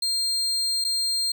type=tone with dropouts; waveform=35% pulse; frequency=4200 Hz; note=C8; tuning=6 cents sharp; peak=-21 dBFS; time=0.02-1.32 s; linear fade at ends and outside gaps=5 ms; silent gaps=0.842-0.847 s; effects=none